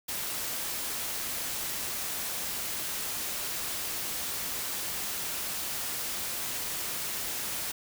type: noise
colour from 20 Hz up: white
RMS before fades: -34 dBFS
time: 0.08-7.72 s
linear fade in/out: 10 ms
effects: none